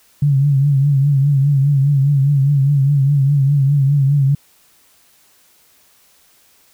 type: tone with vibrato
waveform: sine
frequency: 140 Hz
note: C#3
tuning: 18 cents sharp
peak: -10 dBFS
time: 0.22-4.35 s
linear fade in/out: 5 ms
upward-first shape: triangle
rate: 4.9 Hz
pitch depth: 89 cents each way
effects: white hiss -53 dBFS RMS until 6.73 s